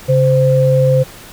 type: tone pair together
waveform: sine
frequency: 137.1 / 517.6 Hz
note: C#3 / C5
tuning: -19 / -19 cents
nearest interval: octave + major seventh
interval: 2300 cents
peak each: -11 dBFS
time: 0.08-1.04 s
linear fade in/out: 20 ms
effects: pink hiss -36 dBFS RMS until 1.32 s